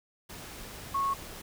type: tone in noise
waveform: sine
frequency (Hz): 1100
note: C#6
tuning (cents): -14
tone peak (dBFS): -26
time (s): 0.94-1.14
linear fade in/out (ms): 10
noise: pink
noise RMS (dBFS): -44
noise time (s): 0.29-1.42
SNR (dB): +15
effects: none